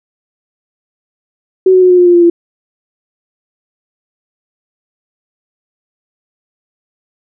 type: tone with pitch steps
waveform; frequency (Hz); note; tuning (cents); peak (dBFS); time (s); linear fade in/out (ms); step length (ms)
sine; 375.2 / 370.2 / 365.4 / 360.5 / 355.8 / 351.1 / 346.5 / 341.9; F#4 / F#4 / F#4 / F#4 / F4 / F4 / F4 / F4; +24 / +1 / -22 / -45 / +32 / +9 / -14 / -37; -3; 1.66-2.3; 5; 80
effects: none